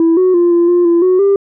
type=tone with pitch steps; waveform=sine; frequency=330.1 / 369.3 / 347.5 / 343.5 / 351.5 / 340.7 / 368.5 / 397.1 Hz; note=E4 / F#4 / F4 / F4 / F4 / F4 / F#4 / G4; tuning=+2 / -3 / -9 / -29 / +11 / -43 / -7 / +22 cents; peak=-5 dBFS; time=0-1.36 s; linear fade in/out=2 ms; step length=170 ms; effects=tanh soft clip ceiling -5 dBFS